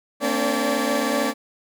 20% pulse tone cluster, 227.2 / 262.6 / 289.1 / 574 Hz, A#3 / C4 / D4 / D5, -44 / +6 / -27 / -40 cents, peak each -21 dBFS, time 0.2-1.34 s, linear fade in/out 50 ms, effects none

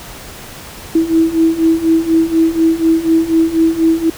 sine beating tone pair, 323.5 / 327.6 Hz, E4 / E4, -32 / -11 cents, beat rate 4.1 Hz, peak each -14 / -11 dBFS, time 0.95-4.1 s, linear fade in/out 5 ms, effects pink hiss -32 dBFS RMS until 4.17 s

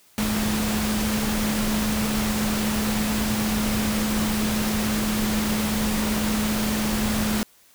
sine tone in noise, 213.9 Hz, A3, 49 cents flat, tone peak -23 dBFS, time 0.18-7.43 s, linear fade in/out 0 ms, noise pink, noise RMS -27 dBFS, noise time 0.18-7.43 s, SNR +1 dB, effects white hiss -56 dBFS RMS until 7.74 s

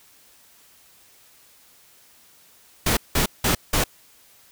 pink noise bursts, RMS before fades -20 dBFS, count 4, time 2.86-3.84 s, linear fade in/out 5 ms, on 110 ms, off 180 ms, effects white hiss -54 dBFS RMS until 4.51 s

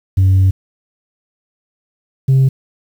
sine tone pair in turn, 94.8 / 133.3 Hz, F#2 / C3, +43 / +33 cents, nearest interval tritone, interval 590 cents, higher second, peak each -5 / -5 dBFS, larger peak neither, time 0.17-0.51 / 2.28-2.49 s, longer first, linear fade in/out 10 ms, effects tanh soft clip ceiling -6 dBFS + 7-bit

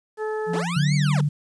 harmonic tone, 431.9 Hz, A4, 32 cents flat, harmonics 1 / 2 / 3 / 4, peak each -25 / -33 / -38 / -37 dBFS, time 0.17-0.64 s, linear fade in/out 50 ms
sine tone with pitch glide, 171.7 to 188.32 Hz, F3 to F#3, -29 to +31 cents, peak -25 dBFS, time 0.46-1.26 s, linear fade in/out 50 ms, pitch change +160 cents, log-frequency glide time 0.7-0.95 s
20% pulse linear two-way sweep, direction up then down, 196 to 2300 to 388.1 Hz, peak -23 dBFS, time 0.53-1.21 s, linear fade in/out 5 ms, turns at 0.95 s
sine tone, 146.83 Hz, D3, in tune, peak -18 dBFS, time 0.76-1.29 s, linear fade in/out 10 ms
effects resampled to 22050 Hz + 9-bit

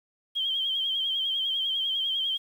sine tone with vibrato, 3182 Hz, G7, 25 cents sharp, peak -25 dBFS, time 0.35-2.38 s, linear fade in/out 20 ms, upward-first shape sine, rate 10 Hz, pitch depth 60 cents each way, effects 9-bit

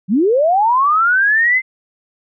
sine linear sweep, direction up, 167.6 to 2093 Hz, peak -10 dBFS, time 0.08-1.62 s, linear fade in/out 50 ms, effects none

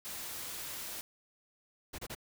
white noise, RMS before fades -42 dBFS, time 0.05-1.01 s, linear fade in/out 0 ms
pink noise bursts, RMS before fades -42 dBFS, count 3, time 1.93-2.151 s, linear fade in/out 10 ms, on 55 ms, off 28 ms
effects none

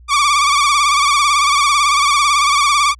sawtooth tone with vibrato, 1155 Hz, D6, 29 cents flat, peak -7 dBFS, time 0.08-2.95 s, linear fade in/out 50 ms, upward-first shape sine, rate 18 Hz, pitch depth 75 cents each way, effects added 60 Hz sine -39 dBFS peak until 2.99 s + resampled to 22050 Hz

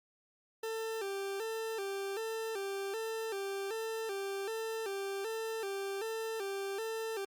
40% pulse tone with vibrato, 419.2 Hz, G#4, 16 cents sharp, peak -35 dBFS, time 0.63-7.25 s, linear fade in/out 5 ms, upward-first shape square, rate 1.3 Hz, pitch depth 110 cents each way, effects Opus 48 kbps

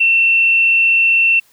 sine tone with frequency modulation, 2700 Hz, E7, 41 cents sharp, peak -9 dBFS, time 0-1.4 s, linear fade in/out 10 ms, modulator 35.6 Hz, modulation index 0.49, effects white hiss -53 dBFS RMS until 1.52 s

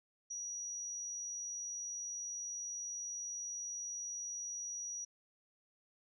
sine tone, 5800 Hz, F#8, 35 cents flat, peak -40 dBFS, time 0.3-5.05 s, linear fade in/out 10 ms, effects none

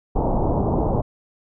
pink low-pass noise, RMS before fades -20 dBFS, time 0.15-1.02 s, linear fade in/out 20 ms, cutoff 950 Hz, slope 48 dB/octave, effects none

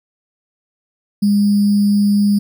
sine tone with sample-and-hold, 204 Hz, G#3, 31 cents flat, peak -10 dBFS, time 1.22-2.39 s, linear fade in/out 10 ms, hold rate 4900 Hz, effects none

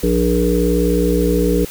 harmonic tone with a mistuned harmonic, 59.4 Hz, A#1, 33 cents sharp, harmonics 1 / 3 / 5 / 7 / 8, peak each -19 / -19 / -19 / -19 / -19 dBFS, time 0.03-1.65 s, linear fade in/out 5 ms, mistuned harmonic 1, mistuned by -20 cents, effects white hiss -34 dBFS RMS until 1.7 s

